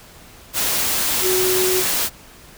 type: tone in noise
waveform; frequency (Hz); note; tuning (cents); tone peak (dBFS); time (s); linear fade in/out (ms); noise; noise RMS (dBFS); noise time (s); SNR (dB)
sine; 370; F#4; 0; -18; 1.21-1.84; 50; white; -20; 0.53-2.1; -1
effects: pink hiss -44 dBFS RMS until 2.57 s